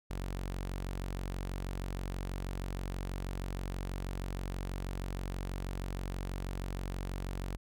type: tone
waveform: sawtooth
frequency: 46.25 Hz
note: F#1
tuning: in tune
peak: -32 dBFS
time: 0.1-7.57 s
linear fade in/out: 10 ms
effects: none